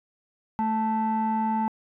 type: tone pair together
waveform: sine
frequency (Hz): 220 / 880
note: A3 / A5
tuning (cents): 0 / 0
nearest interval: 2 octaves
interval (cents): 2400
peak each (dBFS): -24 / -23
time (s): 0.59-1.68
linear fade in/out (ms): 0
effects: tanh soft clip ceiling -19 dBFS